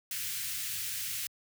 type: band-stop noise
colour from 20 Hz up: white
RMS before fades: -36 dBFS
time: 0.11-1.27 s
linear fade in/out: 2 ms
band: 140 to 1700 Hz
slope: 24 dB/octave
effects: high-pass 80 Hz 12 dB/octave